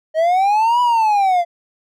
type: linear two-way sweep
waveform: triangle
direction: up then down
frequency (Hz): 620 to 987.8 to 677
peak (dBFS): -10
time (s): 0.14-1.45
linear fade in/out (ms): 50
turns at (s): 0.81
effects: none